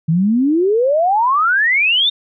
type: exponential sweep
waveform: sine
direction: up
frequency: 154 to 3695 Hz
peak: -11 dBFS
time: 0.08-2.1 s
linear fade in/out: 10 ms
effects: none